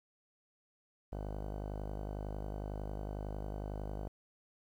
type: tone with low-pass filter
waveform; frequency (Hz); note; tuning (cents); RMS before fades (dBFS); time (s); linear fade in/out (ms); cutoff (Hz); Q
sawtooth; 51; G#1; -31; -41; 1.12-4.08; 5; 680; 2.3
effects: 11-bit